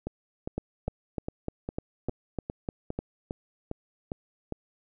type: two click trains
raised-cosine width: 2 ms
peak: -19 / -17 dBFS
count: 12 / 9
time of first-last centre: 0.07-4.523 / 0.58-2.99 s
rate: 2.47 / 3.32 Hz
effects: none